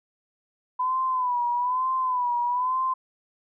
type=tone with vibrato; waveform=sine; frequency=1000 Hz; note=B5; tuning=21 cents sharp; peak=-22 dBFS; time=0.79-2.94 s; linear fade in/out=10 ms; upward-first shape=sine; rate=1.1 Hz; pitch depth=72 cents each way; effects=none